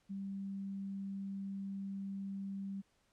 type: tone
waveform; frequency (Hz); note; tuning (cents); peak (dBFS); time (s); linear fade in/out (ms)
sine; 196; G3; 0; -39; 0.09-2.82; 20
effects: pink hiss -75 dBFS RMS until 3.12 s + low-pass 9000 Hz 12 dB/octave